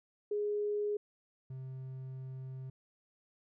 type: tone pair in turn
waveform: sine / triangle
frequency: 415.3 / 131.07 Hz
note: G#4 / C3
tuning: 0 / +3 cents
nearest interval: octave + minor sixth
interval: 1997 cents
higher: first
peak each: -31 / -39 dBFS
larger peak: first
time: 0.31-0.97 / 1.5-2.7 s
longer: second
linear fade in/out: 5 ms
effects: none